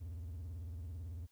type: tone with vibrato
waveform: triangle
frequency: 83.5 Hz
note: E2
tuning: 23 cents sharp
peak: -40 dBFS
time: 0-1.27 s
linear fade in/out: 20 ms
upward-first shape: triangle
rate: 18 Hz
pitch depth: 270 cents each way
effects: white hiss -75 dBFS RMS until 1.31 s